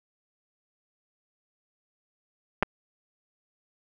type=clicks; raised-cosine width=0.5 ms; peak=-7 / -11 dBFS; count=2; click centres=2.626 / 2.631 s; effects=none